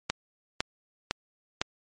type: click train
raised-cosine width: 0.2 ms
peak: -8 dBFS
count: 4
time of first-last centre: 0.1-1.615 s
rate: 1.98 Hz
effects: MP3 48 kbps